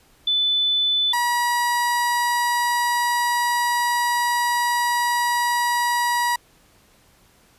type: tone pair in turn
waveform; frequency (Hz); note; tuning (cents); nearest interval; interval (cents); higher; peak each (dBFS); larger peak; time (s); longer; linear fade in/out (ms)
sine / 30% pulse; 3500 / 962.5; A7 / B5; -10 / -45; octave + minor seventh; 2235; first; -17 / -16; second; 0.27-1.13 / 1.13-6.36; second; 5
effects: pink hiss -56 dBFS RMS until 7.58 s + resampled to 32000 Hz